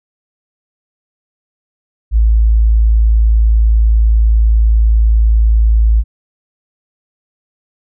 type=tone; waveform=sine; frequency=55 Hz; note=A1; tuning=in tune; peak=-6 dBFS; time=2.11-6.04 s; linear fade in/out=50 ms; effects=none